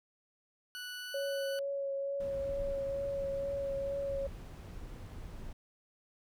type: tone with pitch glide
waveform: 20% pulse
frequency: 1480 to 1490.3 Hz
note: F#6 to F#6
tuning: 0 to +12 cents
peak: -36 dBFS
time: 0.75-1.59 s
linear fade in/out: 0 ms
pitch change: +12 cents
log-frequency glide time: 0.98-1.27 s
type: tone with vibrato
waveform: sine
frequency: 554.4 Hz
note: C#5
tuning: in tune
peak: -33 dBFS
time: 1.14-4.27 s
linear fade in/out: 5 ms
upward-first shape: triangle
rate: 2.2 Hz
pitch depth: 16 cents each way
type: noise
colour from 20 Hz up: brown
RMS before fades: -45 dBFS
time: 2.2-5.53 s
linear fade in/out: 5 ms
effects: none